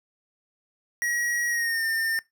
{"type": "tone with pitch glide", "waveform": "square", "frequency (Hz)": [1906, 1806.3], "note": ["A#6", "A6"], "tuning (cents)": [38, 45], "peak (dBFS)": -25, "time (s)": [1.02, 2.19], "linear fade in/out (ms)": 0, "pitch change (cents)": -93, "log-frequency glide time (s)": [1.48, 1.85], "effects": ["noise-tail reverb RT60 0.2 s tail -22 dB re dry"]}